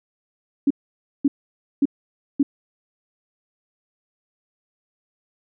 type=tone bursts; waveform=sine; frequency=280 Hz; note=C#4; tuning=18 cents sharp; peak=-13 dBFS; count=4; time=0.67-2.43 s; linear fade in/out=5 ms; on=35 ms; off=540 ms; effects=none